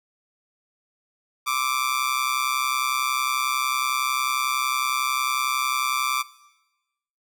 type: tone with amplitude modulation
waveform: sawtooth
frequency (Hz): 1174.7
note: D6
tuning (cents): 0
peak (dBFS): -15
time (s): 1.46-6.23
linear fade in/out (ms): 20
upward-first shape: sine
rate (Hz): 131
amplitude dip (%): 80
effects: noise-tail reverb RT60 1.0 s tail -18 dB re dry